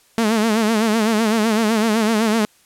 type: tone with vibrato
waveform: sawtooth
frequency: 220 Hz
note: A3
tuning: in tune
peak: -11 dBFS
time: 0.18-2.45 s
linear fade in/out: 0 ms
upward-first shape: sine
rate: 7.9 Hz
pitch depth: 89 cents each way
effects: white hiss -55 dBFS RMS until 2.65 s + low-pass 12000 Hz 12 dB/octave